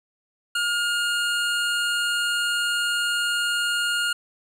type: tone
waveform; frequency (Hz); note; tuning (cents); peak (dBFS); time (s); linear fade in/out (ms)
25% pulse; 1420; F6; +28; -18; 0.55-4.13; 5
effects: low-pass 11000 Hz 12 dB/octave + 10-bit